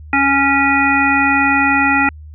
harmonic tone with a mistuned harmonic, 277.2 Hz, C#4, in tune, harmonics 1 / 3 / 5 / 7 / 9, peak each -17 / -17 / -17 / -17 / -17 dBFS, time 0.13-2.09 s, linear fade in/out 2 ms, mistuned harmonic 9, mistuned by -19 cents, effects added 76 Hz sine -32 dBFS peak until 2.34 s

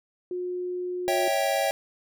sine tone, 360 Hz, F#4, 47 cents flat, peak -28 dBFS, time 0.31-1.28 s, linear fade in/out 2 ms
square chord, C# diminished, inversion none, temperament equal with one note detuned, 554.4 / 652.4 / 784 Hz, C#5 / E5 / G5, 0 / -18 / 0 cents, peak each -28 dBFS, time 1.08-1.71 s, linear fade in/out 0 ms
effects none

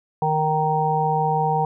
harmonic tone, 155.4 Hz, D#3, 2 cents flat, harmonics 1 / 3 / 5 / 6, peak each -24 / -26 / -21 / -24 dBFS, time 0.22-1.65 s, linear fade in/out 2 ms, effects none

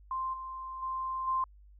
sine tone with level steps, 1046.5 Hz, C6, in tune, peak -31 / -38 / -32 / -27 dBFS, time 0.11-1.44 s, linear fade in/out 2 ms, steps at 0.33 / 0.82 / 1.27 s, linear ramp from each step 10 ms, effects added 50 Hz sine -53 dBFS peak until 1.79 s

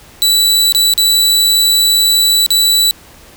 sawtooth tone with dropouts, 3951 Hz, B7, in tune, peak -5 dBFS, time 0.22-2.91 s, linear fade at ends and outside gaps 0 ms, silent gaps 0.723-0.748 / 0.937-0.978 / 2.463-2.505 s, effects pink hiss -40 dBFS RMS until 3.36 s

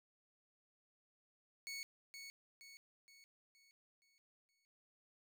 20% pulse tone with echo, 2217 Hz, C#7, in tune, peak -39 dBFS, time 1.67-1.83 s, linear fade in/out 0 ms, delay 470 ms, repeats 6, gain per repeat -6 dB, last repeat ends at 4.65 s, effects none

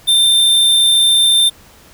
square tone, 3587 Hz, A7, 33 cents sharp, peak -9 dBFS, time 0.07-1.5 s, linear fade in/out 20 ms, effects pink hiss -44 dBFS RMS until 1.93 s

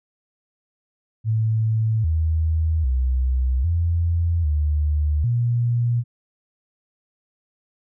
sine tone with pitch steps, 110.7 / 79.9 / 64.1 / 84.6 / 75 / 119.2 Hz, A2 / D#2 / C2 / E2 / D2 / A#2, +11 / +47 / -35 / +45 / +37 / +39 cents, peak -17 dBFS, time 1.24-6.04 s, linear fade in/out 50 ms, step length 800 ms, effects none

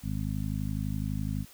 harmonic tone, 51.91 Hz, G#1, in tune, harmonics 1 / 2 / 3 / 4 / 5, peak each -35 / -34 / -35 / -36 / -39 dBFS, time 0.02-1.46 s, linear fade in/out 50 ms, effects white hiss -54 dBFS RMS until 1.53 s

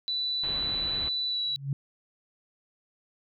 sine tone with pitch glide, 3972 to 3922 Hz, B7 to B7, +9 to -13 cents, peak -27 dBFS, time 0.08-1.56 s, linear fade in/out 0 ms, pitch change -22 cents, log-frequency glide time 1.28-1.41 s
pink low-pass noise, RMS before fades -40 dBFS, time 0.43-1.09 s, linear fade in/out 5 ms, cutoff 3800 Hz, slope 96 dB/octave
sine tone with exponential growth, 138.59 Hz, C#3, in tune, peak -23 dBFS, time 1.46-1.73 s, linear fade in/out 2 ms, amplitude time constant 58 ms
effects none

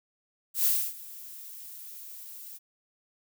violet noise with ADSR envelope, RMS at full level -23 dBFS, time 0.54-2.59 s, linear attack 110 ms, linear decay 280 ms, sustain -21 dB, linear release 28 ms, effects none

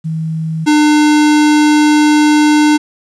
sine / square tone pair in turn, 160.1 / 300 Hz, D#3 / D4, +50 / +37 cents, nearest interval major seventh, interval 1087 cents, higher second, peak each -15 / -7 dBFS, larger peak second, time 0.04-0.66 / 0.66-2.78 s, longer second, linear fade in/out 20 ms, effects resampled to 22050 Hz + 8-bit

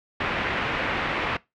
white low-pass noise, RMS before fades -27 dBFS, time 0.2-1.37 s, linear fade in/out 5 ms, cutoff 2500 Hz, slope 24 dB/octave, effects noise-tail reverb RT60 0.2 s tail -21 dB re dry

